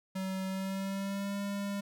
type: tone with pitch glide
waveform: square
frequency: 189.7 to 200.5 Hz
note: F#3 to G3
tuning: +43 to +39 cents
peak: -34 dBFS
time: 0.15-1.81 s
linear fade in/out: 10 ms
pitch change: +96 cents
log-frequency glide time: 0.47-1.38 s
effects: none